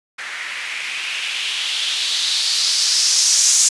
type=noise with low-pass filter sweep; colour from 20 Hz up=violet; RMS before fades=-19 dBFS; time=0.18-3.69 s; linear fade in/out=10 ms; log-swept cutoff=1800 to 6700 Hz; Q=2.9; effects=resampled to 24000 Hz